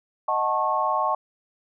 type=chord; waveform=sine; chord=D# half-diminished seventh; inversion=none; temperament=equal with one note detuned; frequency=622.3 / 740 / 880 / 1091.6 Hz; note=D#5 / F#5 / A5 / C#6; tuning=0 / 0 / 0 / -27 cents; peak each=-28 / -28 / -26 / -24 dBFS; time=0.28-1.15 s; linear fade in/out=5 ms; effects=none